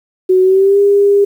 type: tone with pitch glide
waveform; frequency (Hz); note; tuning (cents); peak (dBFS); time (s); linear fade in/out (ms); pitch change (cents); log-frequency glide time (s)
sine; 371.6 to 402.9; F#4 to G4; +7 to +48; -6; 0.29-1.25; 10; +141; 0.42-0.79
effects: 7-bit